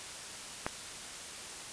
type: click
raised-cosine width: 0.5 ms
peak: -16 dBFS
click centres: 0.665 s
effects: white hiss -44 dBFS RMS until 1.72 s + resampled to 22050 Hz